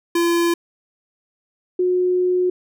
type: tone pair in turn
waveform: square / sine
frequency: 341.2 / 362.9 Hz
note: F4 / F#4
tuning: -40 / -34 cents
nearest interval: minor second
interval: 106 cents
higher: second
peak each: -16 / -15 dBFS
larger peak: second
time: 0.15-0.54 / 1.79-2.5 s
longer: second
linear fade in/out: 5 ms
effects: none